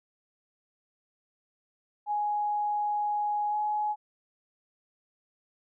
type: tone with pitch glide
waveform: sine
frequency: 833 to 842.2 Hz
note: G#5 to G#5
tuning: +5 to +24 cents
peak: -26 dBFS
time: 2.06-3.96 s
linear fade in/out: 50 ms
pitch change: +19 cents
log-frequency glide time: 3.5-3.55 s
effects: none